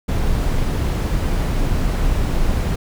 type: noise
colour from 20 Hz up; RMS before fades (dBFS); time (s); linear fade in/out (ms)
brown; -18; 0.08-2.76; 10
effects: none